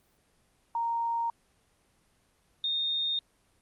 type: tone pair in turn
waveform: sine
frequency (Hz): 929 / 3673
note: A#5 / A#7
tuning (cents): -6 / -26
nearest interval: 2 octaves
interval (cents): 2380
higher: second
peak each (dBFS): -27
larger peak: neither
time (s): 0.75-1.3 / 2.64-3.19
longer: neither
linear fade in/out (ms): 2
effects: pink hiss -68 dBFS RMS until 3.61 s + Opus 24 kbps